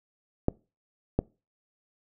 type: clicks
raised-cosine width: 2 ms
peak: -9 dBFS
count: 2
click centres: 0.484 / 1.19 s
effects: noise-tail reverb RT60 0.3 s tail -24 dB re dry